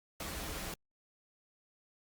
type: noise with comb filter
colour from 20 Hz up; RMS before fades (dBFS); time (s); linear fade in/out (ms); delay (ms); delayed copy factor
pink; -41; 0.2-0.74; 2; 8.3; -0.65
effects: Opus 48 kbps

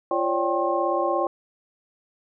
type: tone cluster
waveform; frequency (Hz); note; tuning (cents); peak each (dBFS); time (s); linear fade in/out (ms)
sine; 344.3 / 545 / 582 / 783 / 1071; F4 / C#5 / D5 / G5 / C6; -25 / -29 / -16 / -2 / +40; -27; 0.11-1.27; 2
effects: none

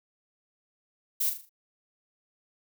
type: noise with echo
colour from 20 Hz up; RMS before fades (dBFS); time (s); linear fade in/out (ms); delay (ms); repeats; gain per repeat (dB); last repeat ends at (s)
violet; -27; 1.2-1.3; 10; 39; 5; -7; 1.495
effects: none

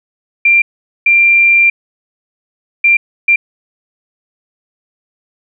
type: tone bursts at uneven times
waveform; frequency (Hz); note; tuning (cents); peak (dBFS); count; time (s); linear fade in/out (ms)
sine; 2375; D7; +19; -5; 4; 0.45-0.62 / 1.06-1.7 / 2.84-2.97 / 3.28-3.36; 5
effects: none

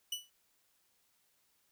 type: tone with exponential decay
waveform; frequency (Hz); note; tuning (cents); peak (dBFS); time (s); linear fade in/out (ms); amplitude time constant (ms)
sawtooth; 2960; F#7; 0; -29; 0.12-0.3; 5; 38
effects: white hiss -74 dBFS RMS until 1.71 s

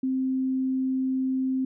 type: tone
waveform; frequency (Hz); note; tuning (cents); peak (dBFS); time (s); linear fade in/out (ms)
sine; 261.6; C4; 0; -23; 0.03-1.65; 5
effects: none

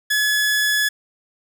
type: tone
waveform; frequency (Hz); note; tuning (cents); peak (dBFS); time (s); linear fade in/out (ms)
sawtooth; 1703; G#6; +43; -13; 0.1-0.89; 10
effects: none

